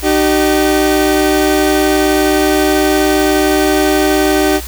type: tone pair together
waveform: 30% pulse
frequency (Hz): 304.5 / 383.6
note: D#4 / G4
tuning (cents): -37 / -37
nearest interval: major third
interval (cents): 400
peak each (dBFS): -10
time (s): 0.02-4.61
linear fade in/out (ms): 50
effects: added 60 Hz sine -25 dBFS peak until 4.67 s + white hiss -29 dBFS RMS until 4.67 s